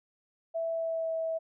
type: tone with pitch glide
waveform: sine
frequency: 659.3 to 650.2 Hz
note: E5 to E5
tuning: 0 to -24 cents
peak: -29 dBFS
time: 0.54-1.39 s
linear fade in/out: 20 ms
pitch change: -24 cents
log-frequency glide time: 0.71-1.13 s
effects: none